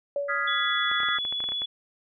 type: tone with exponential decay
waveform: sine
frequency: 568 Hz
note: C#5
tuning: 42 cents sharp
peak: -23 dBFS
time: 0.16-0.76 s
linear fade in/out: 2 ms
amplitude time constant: 130 ms
type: chord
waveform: sine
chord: F half-diminished seventh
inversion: third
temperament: equal with one note detuned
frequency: 1244.5 / 1396.9 / 1666 / 1975.5 Hz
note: Eb6 / F6 / Ab6 / Cb7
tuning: 0 / 0 / +5 / 0 cents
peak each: -30 dBFS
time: 0.28-1.19 s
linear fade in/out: 20 ms
type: tone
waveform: sine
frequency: 3408 Hz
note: G#7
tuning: 44 cents sharp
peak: -27 dBFS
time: 0.47-1.66 s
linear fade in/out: 10 ms
type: clicks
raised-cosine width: 0.5 ms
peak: -24 dBFS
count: 12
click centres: 0.915 / 1.003 / 1.033 / 1.087 / 1.186 / 1.251 / 1.325 / 1.404 / 1.44 / 1.489 / 1.52 / 1.619 s
effects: none